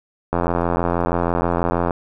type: click train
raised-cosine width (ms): 1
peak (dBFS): -5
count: 137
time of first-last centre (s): 0.33-1.908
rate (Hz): 86.2
effects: none